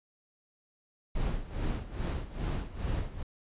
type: noise with tremolo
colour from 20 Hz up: brown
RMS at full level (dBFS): -30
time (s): 1.15-3.23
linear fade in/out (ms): 5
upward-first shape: sine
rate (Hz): 2.4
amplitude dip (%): 80
effects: resampled to 8000 Hz